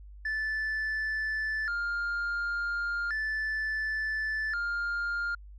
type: tone with vibrato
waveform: sine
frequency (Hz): 1568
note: G6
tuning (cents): 0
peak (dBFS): -26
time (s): 0.25-5.35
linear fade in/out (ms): 5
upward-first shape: square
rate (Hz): 0.35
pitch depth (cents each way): 190
effects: tanh soft clip ceiling -28 dBFS + added 50 Hz sine -45 dBFS peak until 5.58 s